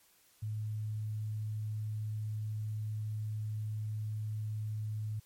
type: tone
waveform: sine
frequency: 107.6 Hz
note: A2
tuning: 38 cents flat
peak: -34 dBFS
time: 0.42-5.2 s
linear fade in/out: 10 ms
effects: white hiss -66 dBFS RMS until 5.25 s + MP3 64 kbps